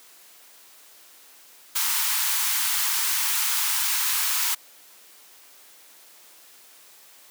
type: high-pass noise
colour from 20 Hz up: white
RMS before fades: -24 dBFS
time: 1.75-4.55 s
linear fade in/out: 10 ms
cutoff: 840 Hz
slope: 96 dB/octave
effects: white hiss -51 dBFS RMS until 7.3 s + high-pass 300 Hz 12 dB/octave